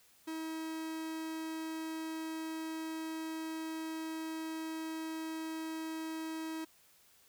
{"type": "tone", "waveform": "45% pulse", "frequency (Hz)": 320, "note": "D#4", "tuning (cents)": 49, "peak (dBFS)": -38, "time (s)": [0.27, 6.65], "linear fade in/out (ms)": 10, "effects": ["white hiss -65 dBFS RMS until 7.28 s"]}